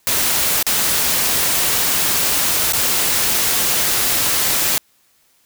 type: noise with dropouts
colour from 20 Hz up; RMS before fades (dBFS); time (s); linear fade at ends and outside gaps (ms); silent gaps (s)
white; -17; 0.07-4.78; 0; 0.627-0.666 / 2.723-2.734
effects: white hiss -58 dBFS RMS until 5.45 s